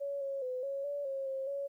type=tone with pitch steps; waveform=sine; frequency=562 / 549 / 507 / 552 / 573 / 542 / 535 / 559 Hz; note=C#5 / C#5 / B4 / C#5 / D5 / C#5 / C5 / C#5; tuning=+24 / -17 / +45 / -7 / -43 / -39 / +38 / +14 cents; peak=-34 dBFS; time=0-1.68 s; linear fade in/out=20 ms; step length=210 ms; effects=12-bit